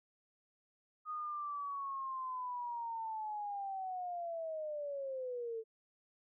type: linear sweep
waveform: sine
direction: down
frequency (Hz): 1244.5 to 440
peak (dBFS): -38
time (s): 1.05-5.64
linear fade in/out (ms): 50
effects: none